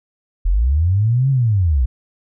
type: linear two-way sweep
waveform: sine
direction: up then down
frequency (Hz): 38.03 to 138.59 to 56.6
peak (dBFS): -12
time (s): 0.45-1.86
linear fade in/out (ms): 10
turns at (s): 1.3
effects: none